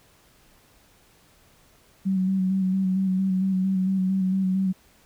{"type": "tone with vibrato", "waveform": "sine", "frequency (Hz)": 189.1, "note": "F#3", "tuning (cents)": 38, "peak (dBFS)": -20, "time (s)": [2.05, 4.73], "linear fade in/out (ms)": 20, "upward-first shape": "square", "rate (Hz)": 4.4, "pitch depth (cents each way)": 24, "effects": ["pink hiss -58 dBFS RMS until 5.05 s"]}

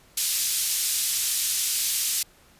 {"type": "band-pass noise", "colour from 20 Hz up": "white", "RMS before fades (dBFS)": -25, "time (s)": [0.17, 2.23], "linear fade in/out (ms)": 5, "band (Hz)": [3600, 13000], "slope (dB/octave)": 12, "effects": ["pink hiss -56 dBFS RMS until 2.59 s", "resampled to 32000 Hz"]}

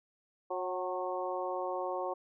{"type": "harmonic tone with a mistuned harmonic", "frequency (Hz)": 182, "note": "F#3", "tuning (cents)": -28, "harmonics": [2, 3, 4, 5, 6], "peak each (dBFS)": [-39, -37, -39, -41, -41], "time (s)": [0.5, 2.14], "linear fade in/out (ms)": 10, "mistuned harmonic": 4, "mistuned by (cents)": 38, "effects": []}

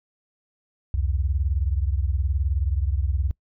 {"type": "beating tone pair", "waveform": "sine", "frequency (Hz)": [65.6, 84.6], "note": ["C2", "E2"], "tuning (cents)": [5, 45], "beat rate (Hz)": 19, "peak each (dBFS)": [-22, -25], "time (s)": [0.94, 3.31], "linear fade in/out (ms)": 0, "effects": ["noise-tail reverb RT60 0.1 s tail -25 dB re dry"]}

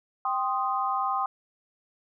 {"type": "chord", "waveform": "sine", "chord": "C minor", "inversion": "second", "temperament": "equal", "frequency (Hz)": [784, 1046.5, 1244.5], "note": ["G5", "C6", "Eb6"], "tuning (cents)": [0, 0, 0], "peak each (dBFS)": -29, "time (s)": [0.25, 1.26], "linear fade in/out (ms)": 2, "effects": []}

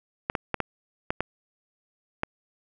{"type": "clicks", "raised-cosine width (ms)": 0.5, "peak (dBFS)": -10, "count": 7, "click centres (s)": [0.299, 0.352, 0.543, 0.603, 1.105, 1.206, 2.234], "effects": []}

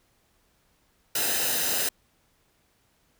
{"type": "noise with comb filter", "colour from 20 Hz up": "white", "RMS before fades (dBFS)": -26, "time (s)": [1.15, 1.89], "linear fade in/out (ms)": 5, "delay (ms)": 0.89, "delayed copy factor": -0.6, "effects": ["pink hiss -67 dBFS RMS until 3.19 s"]}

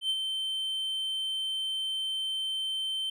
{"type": "tone with ADSR envelope", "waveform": "triangle", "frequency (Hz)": 3100, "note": "G7", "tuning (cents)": -20, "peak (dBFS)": -23, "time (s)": [0.01, 3.1], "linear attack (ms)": 86, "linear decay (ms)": 51, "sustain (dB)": -5, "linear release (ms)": 5, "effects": []}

